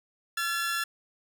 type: tone pair together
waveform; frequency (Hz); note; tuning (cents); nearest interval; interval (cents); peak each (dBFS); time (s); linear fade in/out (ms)
sawtooth; 1362 / 1716; F6 / A6; -44 / -44; major third; 400; -27; 0.37-0.84; 5
effects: none